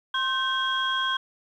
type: tone cluster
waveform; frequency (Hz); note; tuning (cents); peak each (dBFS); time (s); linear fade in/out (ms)
sine; 1058 / 1548 / 3272; C6 / G6 / G#7; +19 / -22 / -26; -27; 0.14-1.17; 5
effects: tanh soft clip ceiling -15 dBFS + 10-bit